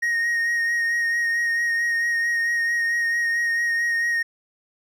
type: tone with vibrato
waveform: triangle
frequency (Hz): 1867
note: A#6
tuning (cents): +2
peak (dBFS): -18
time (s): 0.02-4.23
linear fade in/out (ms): 10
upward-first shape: sine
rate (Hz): 4.5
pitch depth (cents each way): 20
effects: none